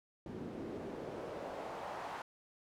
pink noise with band-pass filter sweep, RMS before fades -44 dBFS, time 0.26-2.22 s, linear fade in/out 2 ms, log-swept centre 250 to 950 Hz, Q 1.7, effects none

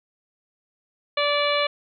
harmonic tone, 581 Hz, D5, 19 cents flat, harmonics 1 / 2 / 3 / 4 / 5 / 6 / 7, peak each -23 / -26 / -32 / -27 / -30 / -30 / -31 dBFS, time 1.17-1.67 s, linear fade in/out 5 ms, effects none

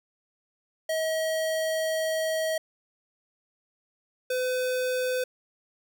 square tone pair in turn, 638 / 506.4 Hz, D#5 / B4, +43 / +43 cents, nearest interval major third, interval 400 cents, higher first, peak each -26 dBFS, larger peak neither, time 0.89-2.58 / 4.3-5.24 s, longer first, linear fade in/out 5 ms, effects none

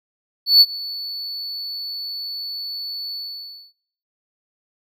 triangle tone with ADSR envelope, 4453 Hz, C#8, 7 cents sharp, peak -4 dBFS, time 0.46-3.73 s, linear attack 150 ms, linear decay 43 ms, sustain -21 dB, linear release 590 ms, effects noise-tail reverb RT60 0.7 s tail -24 dB re dry

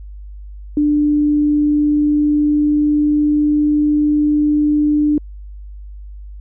sine tone with pitch glide, 295.9 to 297.8 Hz, D4 to D4, +13 to +24 cents, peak -11 dBFS, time 0.77-5.18 s, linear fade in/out 2 ms, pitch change +11 cents, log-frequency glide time 1.47-3.73 s, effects added 50 Hz sine -30 dBFS peak until 6.4 s

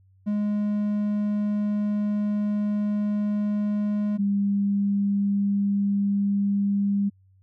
triangle / sine tone pair in turn, 207.7 / 200.5 Hz, G#3 / G3, 0 / +39 cents, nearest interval minor second, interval 61 cents, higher first, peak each -20 dBFS, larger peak neither, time 0.26-4.18 / 4.18-7.1 s, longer first, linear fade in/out 20 ms, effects added 95 Hz sine -55 dBFS peak until 7.42 s

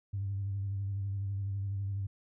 sine tone with vibrato, 98.8 Hz, G2, 14 cents sharp, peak -31 dBFS, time 0.13-2.07 s, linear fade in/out 10 ms, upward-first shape sine, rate 12 Hz, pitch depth 39 cents each way, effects tanh soft clip ceiling -27 dBFS

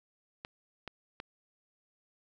clicks, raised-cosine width 0.3 ms, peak -24 dBFS, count 3, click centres 0.449 / 0.877 / 1.201 s, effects none

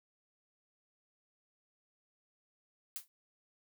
blue noise with exponential decay, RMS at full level -37 dBFS, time 2.96-3.08 s, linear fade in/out 0 ms, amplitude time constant 24 ms, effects noise-tail reverb RT60 0.1 s tail -26 dB re dry

